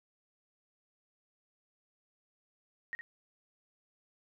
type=tone with echo; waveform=sine; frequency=1872 Hz; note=A#6; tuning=7 cents sharp; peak=-35 dBFS; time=2.93-2.95 s; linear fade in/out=0 ms; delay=60 ms; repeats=1; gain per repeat=-8 dB; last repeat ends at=3.01 s; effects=none